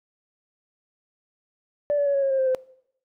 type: tone with pitch steps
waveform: sine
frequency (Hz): 583 / 573 / 563.1 / 553.5 / 544 / 534.6 / 525.4 / 516.4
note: D5 / D5 / C#5 / C#5 / C#5 / C5 / C5 / C5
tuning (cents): -13 / -43 / +27 / -3 / -33 / +37 / +7 / -23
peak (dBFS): -18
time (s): 1.9-2.548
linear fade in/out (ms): 0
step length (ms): 81
effects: noise-tail reverb RT60 0.7 s tail -22 dB re dry + tanh soft clip ceiling -15 dBFS